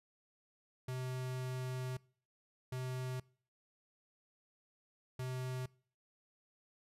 square tone bursts at uneven times, 128.2 Hz, C3, 35 cents flat, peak -39 dBFS, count 3, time 0.88-1.97 / 2.72-3.2 / 5.19-5.66 s, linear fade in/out 5 ms, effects noise-tail reverb RT60 0.5 s tail -24 dB re dry + resampled to 32000 Hz

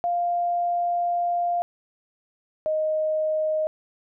sine tone pair in turn, 698.5 / 622.3 Hz, F5 / D#5, 0 / 0 cents, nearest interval major second, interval 200 cents, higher first, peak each -21 dBFS, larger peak neither, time 0.04-1.62 / 2.66-3.67 s, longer first, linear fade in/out 0 ms, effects none

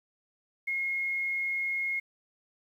sine tone, 2155 Hz, C#7, 49 cents flat, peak -28 dBFS, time 0.67-2 s, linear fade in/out 10 ms, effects 10-bit

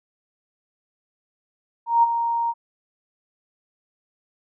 sine tone with ADSR envelope, 932.3 Hz, A#5, in tune, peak -11 dBFS, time 1.86-2.54 s, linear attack 170 ms, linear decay 24 ms, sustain -9 dB, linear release 45 ms, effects none

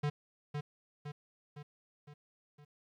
square tone with echo, 146.83 Hz, D3, in tune, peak -31 dBFS, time 0.03-0.1 s, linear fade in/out 10 ms, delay 510 ms, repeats 5, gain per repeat -5 dB, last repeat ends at 2.65 s, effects low-pass 4000 Hz 12 dB/octave + 12-bit

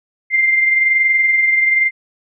sine tone pair together, 2093 / 2114 Hz, C7 / C7, 0 / +17 cents, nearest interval unison, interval 17 cents, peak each -11 / -23 dBFS, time 0.3-1.91 s, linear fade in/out 50 ms, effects none

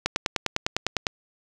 click train, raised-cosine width 0.2 ms, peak -5 dBFS, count 11, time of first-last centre 0.06-1.068 s, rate 9.92 Hz, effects none

